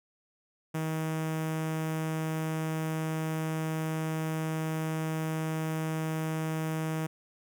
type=tone with notch filter; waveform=sawtooth; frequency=158.7 Hz; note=D#3; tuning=35 cents sharp; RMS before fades=-32 dBFS; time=0.74-7.07 s; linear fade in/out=10 ms; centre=4200 Hz; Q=1.5; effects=none